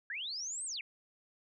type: linear two-way sweep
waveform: sine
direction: up then down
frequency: 1568 to 8610 to 2107 Hz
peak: -37 dBFS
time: 0.1-0.81 s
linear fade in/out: 2 ms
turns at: 0.65 s
effects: none